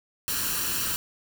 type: noise with comb filter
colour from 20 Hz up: white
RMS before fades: -28 dBFS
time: 0.28-0.96 s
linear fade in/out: 0 ms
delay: 0.7 ms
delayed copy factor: +0.65
effects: none